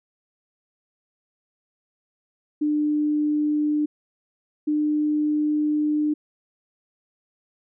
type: tone pair in turn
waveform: sine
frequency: 299.2 / 300.7 Hz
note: D4 / D4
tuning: +32 / +41 cents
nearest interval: unison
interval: 9 cents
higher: second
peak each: -19 dBFS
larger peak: neither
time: 2.61-3.86 / 4.67-6.14 s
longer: second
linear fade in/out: 10 ms
effects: none